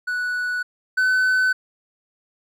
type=tone pair in turn; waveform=triangle; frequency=1477 / 1512.4 Hz; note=F#6 / F#6; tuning=-3 / +38 cents; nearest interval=unison; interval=41 cents; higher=second; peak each=-20 / -14 dBFS; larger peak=second; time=0.07-0.63 / 0.97-1.53 s; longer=neither; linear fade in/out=10 ms; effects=none